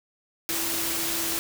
sine tone in noise, 331.3 Hz, E4, 9 cents sharp, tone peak -36 dBFS, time 0.49-1.39 s, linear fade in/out 0 ms, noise white, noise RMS -28 dBFS, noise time 0.49-1.39 s, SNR -11 dB, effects none

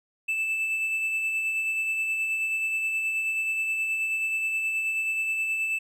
triangle tone with tremolo, 2637 Hz, E7, in tune, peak -22 dBFS, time 0.28-5.79 s, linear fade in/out 10 ms, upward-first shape sine, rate 9.4 Hz, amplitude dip 30%, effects none

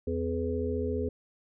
harmonic tone with a mistuned harmonic, 84.4 Hz, E2, 41 cents sharp, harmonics 1 / 3 / 5 / 6, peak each -33 / -34 / -32 / -36 dBFS, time 0.07-1.09 s, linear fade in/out 5 ms, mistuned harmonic 6, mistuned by -34 cents, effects none

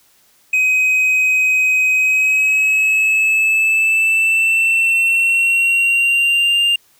triangle tone with pitch glide, 2522 to 2798 Hz, D#7 to F7, +23 to +3 cents, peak -10 dBFS, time 0.53-6.76 s, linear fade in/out 5 ms, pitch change +180 cents, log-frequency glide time 1.93-6.6 s, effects white hiss -54 dBFS RMS until 6.99 s

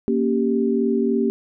sine chord, G diminished, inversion first, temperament equal with one note detuned, 233.9 / 277.2 / 392 Hz, Bb3 / Db4 / G4, +6 / 0 / 0 cents, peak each -20 / -24 / -21 dBFS, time 0.08-1.3 s, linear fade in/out 0 ms, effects none

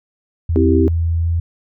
sine tone with pitch glide, 83.3 to 84.07 Hz, E2 to E2, +19 to +35 cents, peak -14 dBFS, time 0.49-1.4 s, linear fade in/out 5 ms, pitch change +16 cents, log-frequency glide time 1.22-1.27 s
sine chord, C major, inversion none, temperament equal, 261.6 / 329.6 / 392 Hz, C4 / E4 / G4, 0 / 0 / 0 cents, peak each -16 dBFS, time 0.56-0.88 s, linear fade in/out 0 ms
effects none

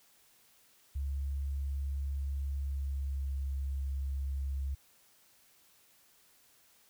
sine tone with pitch glide, 69.3 to 68.27 Hz, C#2 to C#2, 0 to -26 cents, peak -32 dBFS, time 0.95-4.75 s, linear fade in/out 10 ms, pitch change -26 cents, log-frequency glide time 2.54-3.33 s, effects white hiss -65 dBFS RMS until 6.89 s

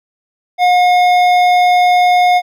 sine tone with hard clipping, 719 Hz, F#5, 50 cents flat, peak -9 dBFS, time 0.58-2.42 s, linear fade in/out 50 ms, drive 11 dB, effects none

